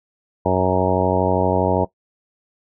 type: harmonic tone with a mistuned harmonic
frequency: 92.5 Hz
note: F#2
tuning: in tune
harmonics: 1 / 2 / 3 / 4 / 5 / 6 / 7 / 8 / 9 / 10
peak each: -24 / -24 / -25 / -24 / -22 / -23 / -23 / -30 / -25 / -25 dBFS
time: 0.45-1.85 s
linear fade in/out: 10 ms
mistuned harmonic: 10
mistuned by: +17 cents
effects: noise-tail reverb RT60 0.1 s tail -18 dB re dry